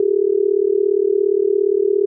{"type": "tone with amplitude modulation", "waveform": "sine", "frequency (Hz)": 400.9, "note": "G4", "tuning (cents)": 39, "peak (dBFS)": -9, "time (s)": [0, 2.06], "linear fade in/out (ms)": 2, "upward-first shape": "sine", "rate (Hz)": 37.3, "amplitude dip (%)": 95, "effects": []}